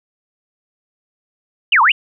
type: exponential two-way sweep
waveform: sine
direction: down then up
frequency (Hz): 3116 to 875 to 3116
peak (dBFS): -8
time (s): 1.72-1.92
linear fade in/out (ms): 5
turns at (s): 1.82
effects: none